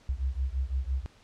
sine beating tone pair, 63.2 / 69.1 Hz, B1 / C#2, +41 / -5 cents, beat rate 5.9 Hz, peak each -30 / -31 dBFS, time 0.09-1.06 s, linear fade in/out 0 ms, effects pink hiss -59 dBFS RMS until 1.23 s + low-pass 6000 Hz 12 dB/octave

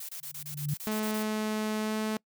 blue noise bursts, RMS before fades -40 dBFS, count 11, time 0-1.229 s, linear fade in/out 5 ms, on 89 ms, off 25 ms
sine tone with exponential growth, 146.83 Hz, D3, in tune, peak -25 dBFS, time 0.18-0.74 s, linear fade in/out 5 ms, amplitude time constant 120 ms
sawtooth tone with pitch glide, 215.3 to 216.7 Hz, A3 to A3, -37 to -26 cents, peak -25 dBFS, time 0.87-2.17 s, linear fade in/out 0 ms, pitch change +11 cents, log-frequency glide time 1.81-1.95 s
effects noise-tail reverb RT60 0.1 s tail -25 dB re dry

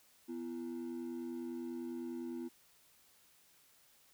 triangle ring-modulated tone, 293.7 Hz, D4, in tune, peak -34 dBFS, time 0.28-2.49 s, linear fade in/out 20 ms, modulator 45 Hz, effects tanh soft clip ceiling -32 dBFS + white hiss -67 dBFS RMS until 4.13 s

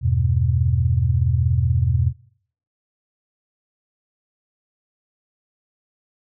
sine chord, E minor, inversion none, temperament just, 82.41 / 98.89 / 123.61 Hz, E2 / G2 / B2, 0 / +16 / +2 cents, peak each -20 / -22 / -19 dBFS, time 0.01-2.13 s, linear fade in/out 50 ms, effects noise-tail reverb RT60 0.6 s tail -23 dB re dry

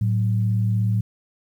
sine tone pair together, 110 / 186.61 Hz, A2 / F#3, 0 / +15 cents, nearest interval major sixth, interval 915 cents, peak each -18 / -27 dBFS, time 0.01-1.01 s, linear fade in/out 5 ms, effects 9-bit

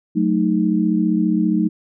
sine chord, D# diminished, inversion first, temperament equal, 185 / 220 / 311.1 Hz, F#3 / A3 / D#4, 0 / 0 / 0 cents, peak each -19 dBFS, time 0.15-1.69 s, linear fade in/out 20 ms, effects none

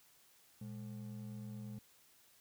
triangle ring-modulated tone, 162.4 Hz, E3, 26 cents flat, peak -39 dBFS, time 0.61-1.79 s, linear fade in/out 5 ms, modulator 44.7 Hz, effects white hiss -67 dBFS RMS until 2.4 s

